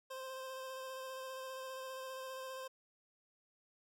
25% pulse tone with vibrato, 523.3 Hz, C5, in tune, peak -40 dBFS, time 0.1-2.68 s, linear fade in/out 10 ms, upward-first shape square, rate 15 Hz, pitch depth 12 cents each way, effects none

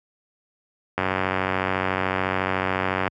click train, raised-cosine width 0.5 ms, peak -7 dBFS, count 198, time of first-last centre 0.98-3.078 s, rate 93.9 Hz, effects high-pass 80 Hz 12 dB/octave

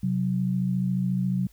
sine tone pair together, 130.81 / 185 Hz, C3 / F#3, 0 / 0 cents, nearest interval tritone, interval 600 cents, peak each -27 / -24 dBFS, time 0.03-1.47 s, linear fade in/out 5 ms, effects added 50 Hz sine -54 dBFS peak until 1.52 s + white hiss -62 dBFS RMS until 1.52 s

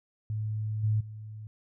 sine tone with level steps, 107.7 Hz, A2, 37 cents flat, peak -29 / -23 / -39 dBFS, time 0.3-1.47 s, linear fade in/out 0 ms, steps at 0.83 / 1 s, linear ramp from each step 10 ms, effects none

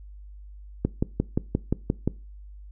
click train, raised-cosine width 3 ms, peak -9 dBFS, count 8, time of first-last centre 0.85-2.076 s, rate 5.71 Hz, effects noise-tail reverb RT60 0.3 s tail -21 dB re dry + added 50 Hz sine -41 dBFS peak until 2.71 s

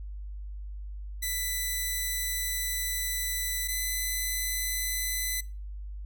5% pulse tone pair in turn, 1992 / 2010 Hz, B6 / B6, +14 / +30 cents, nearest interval unison, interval 16 cents, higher second, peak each -19 dBFS, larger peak neither, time 1.22-3.68 / 3.68-5.41 s, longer first, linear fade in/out 10 ms, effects noise-tail reverb RT60 0.3 s tail -19 dB re dry + added 50 Hz sine -36 dBFS peak until 6.05 s

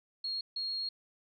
sine tone bursts at uneven times, 4277 Hz, C8, 37 cents sharp, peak -33 dBFS, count 2, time 0.24-0.41 / 0.56-0.89 s, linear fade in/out 5 ms, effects none

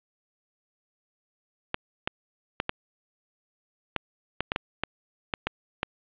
clicks, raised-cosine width 0.3 ms, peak -9 dBFS, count 12, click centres 1.744 / 2.075 / 2.601 / 2.694 / 3.963 / 4.406 / 4.519 / 4.561 / 4.836 / 5.338 / 5.47 / 5.831 s, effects resampled to 8000 Hz + 7-bit

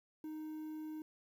triangle tone with quantisation, 310.4 Hz, D#4, 4 cents flat, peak -40 dBFS, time 0.24-1.02 s, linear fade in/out 2 ms, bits 11, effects none

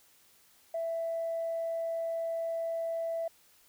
sine tone, 662 Hz, E5, 7 cents sharp, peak -30 dBFS, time 0.74-3.28 s, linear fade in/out 5 ms, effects tanh soft clip ceiling -26 dBFS + white hiss -63 dBFS RMS until 3.68 s

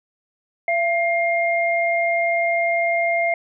sine tone pair together, 678 / 2120 Hz, E5 / C7, +49 / +22 cents, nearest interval octave + minor sixth, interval 1973 cents, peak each -19 / -21 dBFS, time 0.68-3.34 s, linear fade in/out 2 ms, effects none

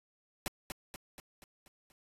pink noise with echo, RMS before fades -35 dBFS, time 0.46-0.48 s, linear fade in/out 0 ms, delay 240 ms, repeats 6, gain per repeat -5 dB, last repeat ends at 1.92 s, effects resampled to 32000 Hz

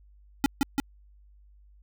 square tone with echo, 277.9 Hz, C#4, 4 cents sharp, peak -19 dBFS, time 0.44-0.46 s, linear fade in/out 0 ms, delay 170 ms, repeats 2, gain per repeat -2 dB, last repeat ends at 0.8 s, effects added 50 Hz sine -53 dBFS peak until 1.82 s

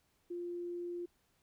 sine tone, 349.2 Hz, F4, in tune, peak -38 dBFS, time 0.3-1.06 s, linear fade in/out 10 ms, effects pink hiss -75 dBFS RMS until 1.42 s

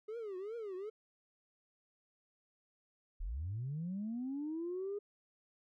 triangle tone with vibrato, 415.3 Hz, G#4, in tune, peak -38 dBFS, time 0.08-0.9 s, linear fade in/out 10 ms, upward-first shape triangle, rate 2.6 Hz, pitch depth 250 cents each way
sine linear sweep, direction up, 33 to 415.3 Hz, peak -36 dBFS, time 3.2-4.99 s, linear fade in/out 10 ms
effects tanh soft clip ceiling -33 dBFS

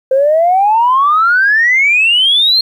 sine exponential sweep, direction up, 517 to 4272 Hz, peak -6 dBFS, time 0.11-2.61 s, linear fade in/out 5 ms, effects tanh soft clip ceiling -2 dBFS + 8-bit

